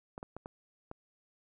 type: clicks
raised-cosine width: 1 ms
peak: -28 dBFS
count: 5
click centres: 0.179 / 0.229 / 0.366 / 0.459 / 0.914 s
effects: none